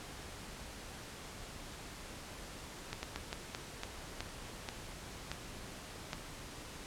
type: slowing click train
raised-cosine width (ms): 0.2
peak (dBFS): -21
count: 10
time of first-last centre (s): 2.93-6.131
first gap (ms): 100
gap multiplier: 1.3
effects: pink hiss -48 dBFS RMS until 6.86 s + low-pass 10000 Hz 12 dB/octave

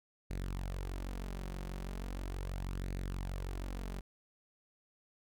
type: tone with flanger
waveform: sawtooth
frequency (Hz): 46.25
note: F#1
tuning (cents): 0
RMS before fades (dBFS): -40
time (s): 0.3-4.01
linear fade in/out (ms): 10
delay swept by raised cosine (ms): 0.46 to 5.56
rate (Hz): 0.38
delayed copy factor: +0.5
effects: none

